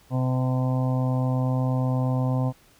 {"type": "harmonic tone", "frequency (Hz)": 128.4, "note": "C3", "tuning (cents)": -32, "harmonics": [1, 2, 4, 5, 6, 7, 8], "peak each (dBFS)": [-22, -28, -34, -36, -38, -39, -40], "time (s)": [0.1, 2.53], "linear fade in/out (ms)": 50, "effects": ["pink hiss -57 dBFS RMS until 2.79 s"]}